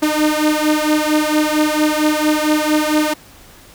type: beating tone pair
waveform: sawtooth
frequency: 302.8 / 307.2 Hz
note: D#4 / D#4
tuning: -47 / -22 cents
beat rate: 4.4 Hz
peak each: -12 / -13 dBFS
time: 0.02-3.14 s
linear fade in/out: 10 ms
effects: pink hiss -43 dBFS RMS until 3.74 s